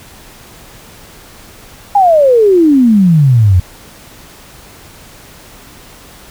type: exponential sweep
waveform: sine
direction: down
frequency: 830.6 to 86.2 Hz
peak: -4 dBFS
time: 1.95-3.6 s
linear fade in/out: 5 ms
effects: pink hiss -37 dBFS RMS until 6.3 s